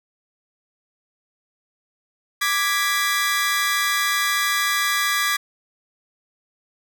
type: chord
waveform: sawtooth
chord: G# diminished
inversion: second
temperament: equal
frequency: 1174.7 / 1661.2 / 1975.5 Hz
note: D6 / G#6 / B6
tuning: 0 / 0 / 0 cents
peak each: -20 dBFS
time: 2.41-5.37 s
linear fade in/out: 10 ms
effects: none